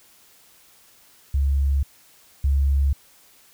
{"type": "tone pair in turn", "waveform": "sine", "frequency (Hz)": [69.3, 69.3], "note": ["C#2", "C#2"], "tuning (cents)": [0, 0], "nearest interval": "unison", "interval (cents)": 0, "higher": "neither", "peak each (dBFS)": [-17, -16], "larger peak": "second", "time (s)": [[1.34, 1.83], [2.44, 2.93]], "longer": "neither", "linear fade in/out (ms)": 5, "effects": ["white hiss -54 dBFS RMS until 3.53 s"]}